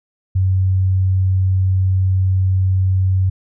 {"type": "tone", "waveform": "sine", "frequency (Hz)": 94.1, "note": "F#2", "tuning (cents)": 30, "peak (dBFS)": -12, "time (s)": [0.35, 3.3], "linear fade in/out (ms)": 10, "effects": []}